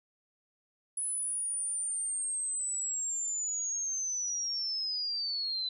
sine linear sweep, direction down, 10210 to 3997 Hz, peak -31 dBFS, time 0.97-5.69 s, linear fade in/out 5 ms, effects none

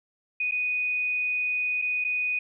sine tone with dropouts, 2484 Hz, D#7, 3 cents flat, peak -24 dBFS, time 0.4-2.39 s, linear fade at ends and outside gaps 5 ms, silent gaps 0.512-0.52 / 1.817-1.821 / 2.042-2.047 s, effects none

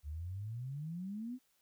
sine exponential sweep, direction up, 70.5 to 261.6 Hz, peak -39 dBFS, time 0.03-1.39 s, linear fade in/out 50 ms, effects white hiss -75 dBFS RMS until 1.61 s

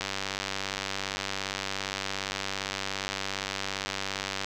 click train, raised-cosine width 0.2 ms, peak -13 dBFS, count 433, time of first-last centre 0.01-4.445 s, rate 97.4 Hz, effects none

